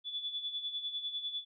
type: tone with tremolo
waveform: sine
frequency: 3450 Hz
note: A7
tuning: 35 cents flat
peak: -33 dBFS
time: 0.04-1.45 s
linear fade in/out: 50 ms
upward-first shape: sine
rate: 10 Hz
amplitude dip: 65%
effects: none